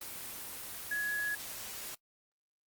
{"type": "tone in noise", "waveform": "sine", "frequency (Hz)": 1680, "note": "G#6", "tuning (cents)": 19, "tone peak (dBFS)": -31, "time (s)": [0.91, 1.35], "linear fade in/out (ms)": 5, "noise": "white", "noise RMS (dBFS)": -43, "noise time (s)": [0.01, 1.95], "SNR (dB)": 9, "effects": ["noise-tail reverb RT60 0.1 s tail -23 dB re dry", "Opus 24 kbps"]}